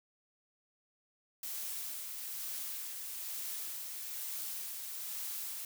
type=noise with tremolo; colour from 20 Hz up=blue; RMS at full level=-40 dBFS; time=1.43-5.65 s; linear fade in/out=2 ms; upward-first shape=sine; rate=1.1 Hz; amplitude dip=30%; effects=none